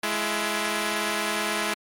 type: tone pair together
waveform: 5% pulse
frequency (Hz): 211.2 / 336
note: G#3 / E4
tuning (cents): +29 / +33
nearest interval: minor sixth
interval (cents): 804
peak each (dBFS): -16 / -16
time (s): 0.03-1.74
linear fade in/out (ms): 5
effects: MP3 64 kbps